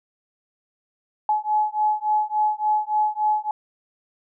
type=beating tone pair; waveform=sine; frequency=849 / 852.5 Hz; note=G#5 / G#5; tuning=+38 / +45 cents; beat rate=3.5 Hz; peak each=-22 dBFS; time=1.29-3.51 s; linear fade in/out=2 ms; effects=none